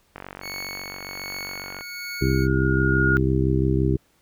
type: click train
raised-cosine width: 0.5 ms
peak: -20 dBFS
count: 79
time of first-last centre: 0.16-1.809 s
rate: 47.3 Hz
type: tone with tremolo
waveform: 25% pulse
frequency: 2217 Hz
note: C#7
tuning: in tune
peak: -27 dBFS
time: 0.41-2.48 s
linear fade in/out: 50 ms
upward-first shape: triangle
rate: 1.3 Hz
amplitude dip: 55%
type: tone with exponential growth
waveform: sine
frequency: 1431 Hz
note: F6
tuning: 42 cents sharp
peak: -18 dBFS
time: 0.87-3.17 s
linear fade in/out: 0 ms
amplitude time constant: 500 ms
type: harmonic tone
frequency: 65.9 Hz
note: C2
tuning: 13 cents sharp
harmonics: 1 / 2 / 3 / 4 / 5 / 6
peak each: -24 / -22 / -28 / -29 / -25 / -26 dBFS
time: 2.21-3.97 s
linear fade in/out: 10 ms
effects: pink hiss -63 dBFS RMS until 4.21 s